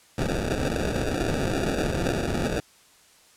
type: noise with sample-and-hold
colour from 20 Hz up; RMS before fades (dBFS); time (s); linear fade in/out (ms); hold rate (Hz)
white; -26; 0.18-2.6; 2; 1050
effects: white hiss -56 dBFS RMS until 3.36 s + low-pass 10000 Hz 12 dB/octave